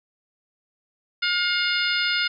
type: harmonic tone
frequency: 713 Hz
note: F5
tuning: 36 cents sharp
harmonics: 2 / 3 / 4 / 5 / 6 / 7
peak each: -25 / -27 / -28 / -29 / -30 / -30 dBFS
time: 1.22-2.28 s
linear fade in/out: 10 ms
effects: none